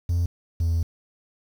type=tone pair in turn; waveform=triangle; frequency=86.4 / 83.22 Hz; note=F2 / E2; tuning=-18 / +17 cents; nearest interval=minor second; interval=65 cents; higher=first; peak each=-17 dBFS; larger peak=neither; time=0.09-0.26 / 0.6-0.83 s; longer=second; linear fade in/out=5 ms; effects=tanh soft clip ceiling -14 dBFS + 8-bit